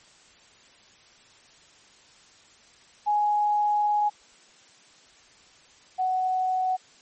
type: tone pair in turn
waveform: sine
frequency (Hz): 834 / 744.4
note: G#5 / F#5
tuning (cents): +7 / +10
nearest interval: major second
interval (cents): 197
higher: first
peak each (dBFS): -20 / -22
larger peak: first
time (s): 3.06-4.1 / 5.98-6.77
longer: first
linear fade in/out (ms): 20
effects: white hiss -55 dBFS RMS until 7.01 s + MP3 32 kbps